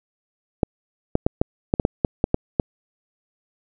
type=clicks; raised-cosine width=2 ms; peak=-3 dBFS; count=11; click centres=0.632 / 1.154 / 1.265 / 1.415 / 1.739 / 1.798 / 1.851 / 2.048 / 2.241 / 2.344 / 2.598 s; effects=none